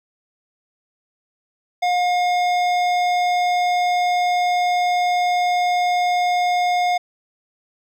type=tone with hard clipping; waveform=triangle; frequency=715 Hz; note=F5; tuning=41 cents sharp; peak=-18 dBFS; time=1.82-6.98 s; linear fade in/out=10 ms; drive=17 dB; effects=none